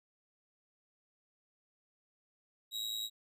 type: tone with amplitude modulation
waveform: 40% pulse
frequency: 3836 Hz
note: A#7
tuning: 49 cents sharp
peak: -32 dBFS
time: 2.71-3.1 s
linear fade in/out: 50 ms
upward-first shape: sine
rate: 110 Hz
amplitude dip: 70%
effects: none